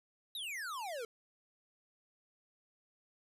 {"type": "exponential sweep", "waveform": "square", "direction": "down", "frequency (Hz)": [3951, 436.6], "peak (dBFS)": -40, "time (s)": [0.35, 1.05], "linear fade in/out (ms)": 2, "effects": ["resampled to 32000 Hz"]}